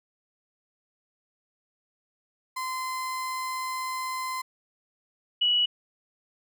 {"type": "tone pair in turn", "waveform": ["35% pulse", "sine"], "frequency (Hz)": [1032, 2934], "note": ["C6", "F#7"], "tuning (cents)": [-24, -15], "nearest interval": "octave + tritone", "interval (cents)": 1809, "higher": "second", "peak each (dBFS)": [-28, -20], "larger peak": "second", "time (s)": [[2.56, 4.42], [5.41, 5.66]], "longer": "first", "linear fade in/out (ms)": 10, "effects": []}